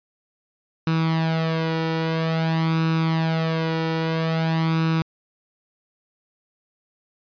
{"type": "tone with flanger", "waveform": "sawtooth", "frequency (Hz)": 162.1, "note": "E3", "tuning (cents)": -29, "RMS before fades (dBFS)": -22, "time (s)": [0.87, 5.02], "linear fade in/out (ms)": 2, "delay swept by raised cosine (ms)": [0.76, 2.16], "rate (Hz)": 0.5, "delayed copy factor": 0.65, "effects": ["resampled to 11025 Hz"]}